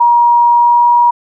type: tone with pitch glide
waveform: sine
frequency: 951 to 957.1 Hz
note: A#5 to A#5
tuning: +34 to +45 cents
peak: -5 dBFS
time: 0-1.11 s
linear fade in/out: 10 ms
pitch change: +11 cents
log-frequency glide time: 0.48-0.89 s
effects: none